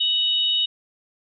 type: tone pair together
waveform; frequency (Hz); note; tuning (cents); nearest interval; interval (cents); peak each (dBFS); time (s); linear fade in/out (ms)
sine; 2964 / 3741; F#7 / A#7; +2 / +5; major third; 403; -21; 0-0.66; 10
effects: none